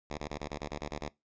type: tone bursts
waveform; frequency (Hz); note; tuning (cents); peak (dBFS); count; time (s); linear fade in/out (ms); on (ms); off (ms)
5% pulse; 74; D2; +14; -25; 10; 0.1-1.089; 5; 80; 21
effects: noise-tail reverb RT60 0.2 s tail -22 dB re dry + resampled to 16000 Hz